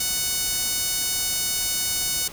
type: tone with high-pass filter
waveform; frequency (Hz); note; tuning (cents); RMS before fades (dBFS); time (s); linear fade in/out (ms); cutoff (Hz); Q
sawtooth; 740; F#5; 0; -25; 0-2.28; 5; 5300; 0.82
effects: pink hiss -40 dBFS RMS until 2.32 s